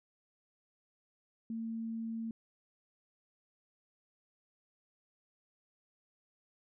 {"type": "tone", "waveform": "sine", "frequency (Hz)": 226.3, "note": "A3", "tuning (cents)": 49, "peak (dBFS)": -36, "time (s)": [1.5, 2.31], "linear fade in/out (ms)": 2, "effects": []}